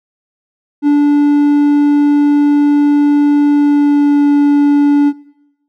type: tone with pitch glide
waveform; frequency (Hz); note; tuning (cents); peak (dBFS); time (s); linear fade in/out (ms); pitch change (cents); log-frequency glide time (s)
triangle; 290.6 to 288.3; D4 to D4; -18 to -32; -4; 0.82-5.13; 50; -14; 3.52-4.27
effects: noise-tail reverb RT60 0.9 s tail -21 dB re dry